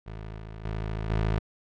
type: tone with level steps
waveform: 20% pulse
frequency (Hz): 53.9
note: A1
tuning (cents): -35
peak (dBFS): -32 / -34 / -25 / -19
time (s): 0.06-1.39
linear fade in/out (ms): 10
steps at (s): 0.38 / 0.65 / 1.1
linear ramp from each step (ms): 2
effects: low-pass 3000 Hz 12 dB/octave